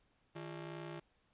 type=ring-modulated tone; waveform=sawtooth; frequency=250 Hz; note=B3; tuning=21 cents sharp; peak=-37 dBFS; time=0.35-1 s; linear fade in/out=10 ms; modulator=93.9 Hz; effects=pink hiss -75 dBFS RMS until 1.33 s + resampled to 8000 Hz